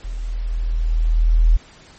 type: tone with level ramp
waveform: sine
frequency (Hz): 40.39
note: E1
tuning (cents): -35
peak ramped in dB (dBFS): -24 to -8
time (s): 0.04-1.57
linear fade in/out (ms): 10
effects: pink hiss -46 dBFS RMS until 1.98 s + MP3 32 kbps